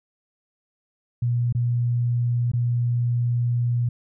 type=tone with dropouts; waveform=sine; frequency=120.4 Hz; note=B2; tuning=44 cents flat; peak=-19 dBFS; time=1.22-3.89 s; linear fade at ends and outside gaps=5 ms; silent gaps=1.526-1.549 / 2.517-2.534 s; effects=none